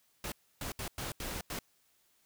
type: noise bursts at uneven times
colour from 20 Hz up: pink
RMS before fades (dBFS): -39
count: 6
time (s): 0.24-0.32 / 0.61-0.72 / 0.79-0.88 / 0.98-1.12 / 1.2-1.41 / 1.5-1.59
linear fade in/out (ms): 2
effects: white hiss -71 dBFS RMS until 2.25 s